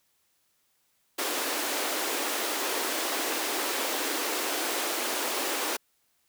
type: high-pass noise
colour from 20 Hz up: pink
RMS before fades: -30 dBFS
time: 1.18-5.77 s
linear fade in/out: 10 ms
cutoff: 280 Hz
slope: 48 dB/octave
effects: white hiss -71 dBFS RMS until 6.28 s